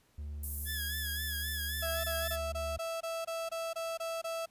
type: tone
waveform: triangle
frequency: 73.42 Hz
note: D2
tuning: in tune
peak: -36 dBFS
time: 0.18-2.78 s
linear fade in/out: 5 ms
type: high-pass noise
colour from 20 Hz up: pink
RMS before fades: -39 dBFS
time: 0.43-2.36 s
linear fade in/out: 5 ms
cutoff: 11000 Hz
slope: 24 dB/octave
type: tone with vibrato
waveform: 20% pulse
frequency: 1692 Hz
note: G#6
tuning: 32 cents sharp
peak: -32 dBFS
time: 0.65-2.38 s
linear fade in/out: 50 ms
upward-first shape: sine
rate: 3.8 Hz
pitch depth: 62 cents each way
type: tone bursts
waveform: 35% pulse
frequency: 659.3 Hz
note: E5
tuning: in tune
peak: -33 dBFS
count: 11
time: 1.82-4.46 s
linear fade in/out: 10 ms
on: 220 ms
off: 22 ms
effects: pink hiss -69 dBFS RMS until 4.5 s + resampled to 32000 Hz